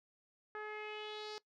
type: tone with low-pass filter sweep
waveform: sawtooth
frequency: 424.9 Hz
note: G#4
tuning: 40 cents sharp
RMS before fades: -45 dBFS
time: 0.55-1.38 s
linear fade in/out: 0 ms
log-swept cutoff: 1600 to 5100 Hz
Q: 3.7
effects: noise-tail reverb RT60 0.1 s tail -20 dB re dry